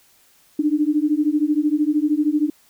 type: beating tone pair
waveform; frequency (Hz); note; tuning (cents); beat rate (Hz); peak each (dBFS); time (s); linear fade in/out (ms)
sine; 293.7 / 306.7; D4 / D#4; 0 / -25; 13; -19; 0.59-2.5; 5
effects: white hiss -56 dBFS RMS until 2.69 s